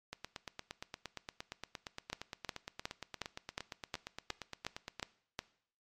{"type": "two click trains", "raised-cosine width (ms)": 0.2, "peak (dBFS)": [-19, -24], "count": [10, 43], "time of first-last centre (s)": [[2.13, 5.391], [0.13, 4.997]], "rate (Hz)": [2.76, 8.63], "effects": ["noise-tail reverb RT60 0.6 s tail -19 dB re dry", "MP3 64 kbps"]}